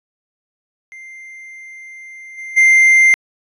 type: tone with level steps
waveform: triangle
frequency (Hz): 2093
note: C7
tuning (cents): 0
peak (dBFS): -31 / -25 / -5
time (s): 0.92-3.14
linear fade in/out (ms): 0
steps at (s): 2.37 / 2.56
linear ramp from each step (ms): 20
effects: resampled to 24000 Hz